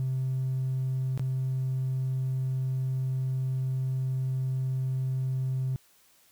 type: tone with dropouts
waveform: triangle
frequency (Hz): 130.81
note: C3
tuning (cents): 0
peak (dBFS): -23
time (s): 0-5.76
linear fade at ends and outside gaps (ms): 0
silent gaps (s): 1.176-1.195
effects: tanh soft clip ceiling -23 dBFS + white hiss -62 dBFS RMS until 6.31 s